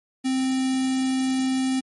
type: tone with notch filter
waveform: square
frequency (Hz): 261.6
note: C4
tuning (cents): 0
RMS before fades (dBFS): -23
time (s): 0.24-1.81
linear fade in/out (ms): 20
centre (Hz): 1100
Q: 0.78
effects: MP3 48 kbps